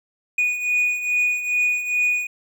triangle beating tone pair, 2464 / 2466.4 Hz, D#7 / D#7, -17 / -16 cents, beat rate 2.4 Hz, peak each -24 / -18 dBFS, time 0.38-2.27 s, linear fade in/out 5 ms, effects none

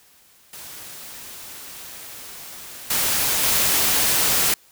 white noise with level steps, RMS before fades -38 / -21 / -19 dBFS, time 0.53-4.54 s, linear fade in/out 2 ms, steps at 2.9 / 3.43 s, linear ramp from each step 5 ms, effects white hiss -54 dBFS RMS until 4.71 s

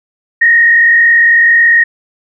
sine tone with frequency modulation, 1864.7 Hz, A#6, in tune, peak -4 dBFS, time 0.41-1.84 s, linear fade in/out 10 ms, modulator 41.8 Hz, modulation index 0.78, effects none

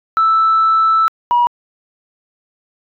sine tone pair in turn, 1318.5 / 962.7 Hz, E6 / B5, 0 / -45 cents, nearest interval perfect fourth, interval 545 cents, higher first, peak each -8 dBFS, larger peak neither, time 0.17-1.08 / 1.31-1.47 s, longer first, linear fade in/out 0 ms, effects tanh soft clip ceiling -6 dBFS

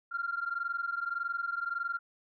sine tone pair together, 1378 / 1399.7 Hz, F6 / F6, -24 / +3 cents, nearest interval unison, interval 27 cents, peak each -34 / -34 dBFS, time 0.11-1.99 s, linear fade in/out 20 ms, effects tanh soft clip ceiling -24 dBFS

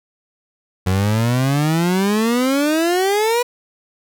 30% pulse exponential sweep, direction up, 90.5 to 493.9 Hz, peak -12 dBFS, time 0.86-3.43 s, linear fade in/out 10 ms, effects none

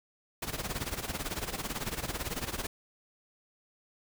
pink noise with tremolo, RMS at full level -33 dBFS, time 0.42-2.67 s, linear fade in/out 5 ms, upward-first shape sine, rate 18 Hz, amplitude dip 80%, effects none

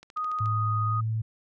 click train, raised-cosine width 0.2 ms, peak -30 dBFS, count 7, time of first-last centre 0.03-0.459 s, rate 14 Hz
sine tone, 1244.5 Hz, D#6, in tune, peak -27 dBFS, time 0.16-1.01 s, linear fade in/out 10 ms
sine tone with pitch glide, 107.7 to 110.92 Hz, A2 to A2, -37 to +14 cents, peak -25 dBFS, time 0.4-1.22 s, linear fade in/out 10 ms, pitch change +51 cents, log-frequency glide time 0.86-0.99 s
effects none

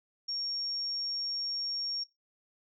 sine tone, 5540 Hz, F8, 15 cents flat, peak -32 dBFS, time 0.28-2.04 s, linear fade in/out 10 ms, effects noise-tail reverb RT60 0.2 s tail -22 dB re dry

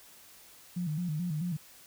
sine tone with vibrato, 164.2 Hz, E3, 6 cents flat, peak -30 dBFS, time 0.76-1.57 s, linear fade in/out 10 ms, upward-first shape square, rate 4.6 Hz, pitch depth 130 cents each way, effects white hiss -55 dBFS RMS until 1.86 s

